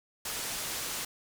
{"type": "low-pass noise", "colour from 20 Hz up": "white", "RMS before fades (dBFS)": -36, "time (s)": [0.25, 1.05], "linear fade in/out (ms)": 5, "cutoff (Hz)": 11000, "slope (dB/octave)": 12, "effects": []}